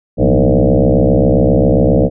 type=tone with frequency modulation; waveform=sine; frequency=175.1 Hz; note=F3; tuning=5 cents sharp; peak=-7 dBFS; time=0.17-2.1 s; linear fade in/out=50 ms; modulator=67.5 Hz; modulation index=6.3; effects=none